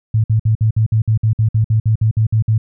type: tone bursts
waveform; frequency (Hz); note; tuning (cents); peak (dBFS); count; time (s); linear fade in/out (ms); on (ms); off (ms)
sine; 110; A2; 0; -10; 16; 0.14-2.58; 5; 100; 56
effects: none